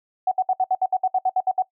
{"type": "tone bursts", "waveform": "sine", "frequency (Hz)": 747, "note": "F#5", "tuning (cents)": 16, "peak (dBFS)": -16, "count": 13, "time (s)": [0.27, 1.623], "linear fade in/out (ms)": 5, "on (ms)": 45, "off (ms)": 64, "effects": ["noise-tail reverb RT60 0.1 s tail -19 dB re dry"]}